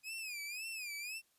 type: tone with vibrato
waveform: sawtooth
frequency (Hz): 2489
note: D#7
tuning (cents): 0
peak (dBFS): -38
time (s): 0.03-1.22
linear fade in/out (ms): 50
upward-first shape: sine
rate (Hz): 1.9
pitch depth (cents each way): 140
effects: white hiss -74 dBFS RMS until 1.38 s + resampled to 32000 Hz